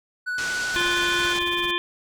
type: tone with vibrato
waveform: triangle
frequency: 1480 Hz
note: F#6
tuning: in tune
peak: -23 dBFS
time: 0.26-1.34 s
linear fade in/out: 20 ms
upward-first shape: triangle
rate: 13 Hz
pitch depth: 16 cents each way
type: low-pass noise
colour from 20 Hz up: white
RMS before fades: -33 dBFS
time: 0.38-1.39 s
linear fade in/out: 2 ms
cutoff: 7200 Hz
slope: 24 dB/octave
type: noise with tremolo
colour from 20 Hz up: pink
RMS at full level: -36 dBFS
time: 0.74-1.71 s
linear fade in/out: 0 ms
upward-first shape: triangle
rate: 18 Hz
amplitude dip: 90%
type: harmonic tone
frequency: 349.2 Hz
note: F4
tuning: in tune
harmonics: 1 / 3 / 5 / 7 / 9 / 10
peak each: -29 / -29 / -29 / -29 / -29 / -29 dBFS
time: 0.76-1.78 s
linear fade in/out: 0 ms
effects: none